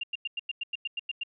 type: tone bursts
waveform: sine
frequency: 2794 Hz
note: F7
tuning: in tune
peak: -29 dBFS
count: 11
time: 0.01-1.235 s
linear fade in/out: 5 ms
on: 25 ms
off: 95 ms
effects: none